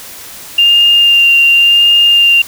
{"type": "tone with vibrato", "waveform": "sine", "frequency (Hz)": 2797, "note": "F7", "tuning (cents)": 2, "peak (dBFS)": -4, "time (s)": [0.58, 2.42], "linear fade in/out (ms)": 5, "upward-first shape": "sine", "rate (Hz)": 0.91, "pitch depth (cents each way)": 14, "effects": ["white hiss -30 dBFS RMS until 2.47 s"]}